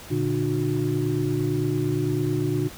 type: tone cluster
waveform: sine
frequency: 117.5 / 146.4 / 301.1 / 363 Hz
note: A#2 / D3 / D4 / F#4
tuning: +14 / -5 / +43 / -33 cents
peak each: -27 dBFS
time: 0.1-2.69 s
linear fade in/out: 20 ms
effects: pink hiss -42 dBFS RMS until 2.77 s